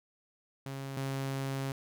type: tone pair in turn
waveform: sawtooth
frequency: 136.2 / 135.6 Hz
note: C#3 / C#3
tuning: -30 / -38 cents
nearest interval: unison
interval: 8 cents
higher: first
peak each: -34 / -29 dBFS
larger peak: second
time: 0.66-0.97 / 0.97-1.72 s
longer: second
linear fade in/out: 2 ms
effects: none